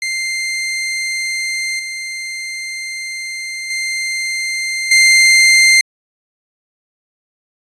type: tone with level steps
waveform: sawtooth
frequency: 2093 Hz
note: C7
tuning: in tune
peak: -14 / -19 / -14 / -3 dBFS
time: 0.02-5.81 s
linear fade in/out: 2 ms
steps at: 1.79 / 3.7 / 4.91 s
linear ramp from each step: 5 ms
effects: resampled to 22050 Hz